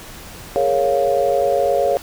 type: chord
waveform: sine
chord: Bb minor seventh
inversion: third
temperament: equal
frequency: 415.3 / 466.2 / 554.4 / 698.5 Hz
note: Ab4 / Bb4 / Db5 / F5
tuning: 0 / 0 / 0 / 0 cents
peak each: -22 / -22 / -17 / -20 dBFS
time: 0.56-1.97 s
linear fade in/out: 0 ms
effects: pink hiss -37 dBFS RMS until 2.02 s